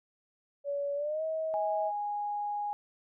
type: tone with pitch glide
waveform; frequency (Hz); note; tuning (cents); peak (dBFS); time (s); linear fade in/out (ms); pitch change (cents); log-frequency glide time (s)
sine; 568 to 637.6; C#5 to D#5; +42 to +42; -30; 0.64-1.92; 50; +200; 0.95-1.23
type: tone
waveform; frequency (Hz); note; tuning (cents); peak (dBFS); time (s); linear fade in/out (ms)
sine; 826; G#5; -10; -31; 1.54-2.73; 0
effects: none

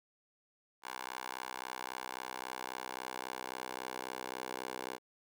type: tone with high-pass filter sweep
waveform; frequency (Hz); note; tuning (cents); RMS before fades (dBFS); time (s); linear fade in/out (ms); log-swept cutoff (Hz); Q
10% pulse; 63.7; C2; -46; -43; 0.82-4.99; 50; 910 to 540; 1.5
effects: none

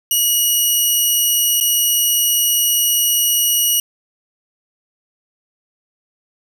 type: tone with dropouts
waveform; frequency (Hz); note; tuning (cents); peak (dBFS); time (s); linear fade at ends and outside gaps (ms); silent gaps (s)
10% pulse; 2905; F#7; -32; -5; 0.11-3.8; 2; 1.602-1.609
effects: none

